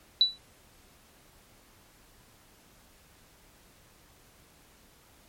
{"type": "tone with exponential decay", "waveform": "sine", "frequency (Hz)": 3951, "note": "B7", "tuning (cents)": 0, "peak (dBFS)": -14, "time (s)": [0.21, 0.38], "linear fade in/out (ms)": 1, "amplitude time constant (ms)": 35, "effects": ["pink hiss -59 dBFS RMS until 5.28 s", "MP3 64 kbps"]}